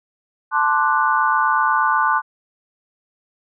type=chord; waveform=sine; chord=D dominant seventh; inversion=second; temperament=equal; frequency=880 / 1046.5 / 1174.7 / 1480 Hz; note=A5 / C6 / D6 / F#6; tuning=0 / 0 / 0 / 0 cents; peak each=-20 dBFS; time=0.51-2.22 s; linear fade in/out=50 ms; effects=none